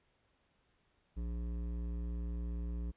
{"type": "tone with hard clipping", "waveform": "sine", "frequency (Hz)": 58.5, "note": "A#1", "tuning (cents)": 7, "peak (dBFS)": -38, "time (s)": [1.16, 2.92], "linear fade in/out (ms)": 20, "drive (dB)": 12, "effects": ["pink hiss -75 dBFS RMS until 2.96 s", "resampled to 8000 Hz"]}